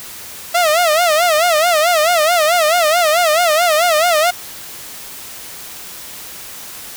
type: tone with vibrato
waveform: sawtooth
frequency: 657 Hz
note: E5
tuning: 6 cents flat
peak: -7 dBFS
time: 0.54-4.31 s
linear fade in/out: 10 ms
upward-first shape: sine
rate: 4.6 Hz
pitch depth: 150 cents each way
effects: white hiss -32 dBFS RMS until 6.96 s